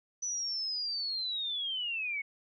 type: linear sweep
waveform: sine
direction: down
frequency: 6000 to 2181 Hz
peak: -32 dBFS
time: 0.22-2.22 s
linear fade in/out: 10 ms
effects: none